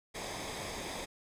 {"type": "noise with comb filter", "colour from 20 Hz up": "pink", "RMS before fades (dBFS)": -40, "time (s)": [0.14, 1.06], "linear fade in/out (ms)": 20, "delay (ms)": 0.7, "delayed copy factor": -0.6, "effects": ["low-pass 9000 Hz 12 dB/octave"]}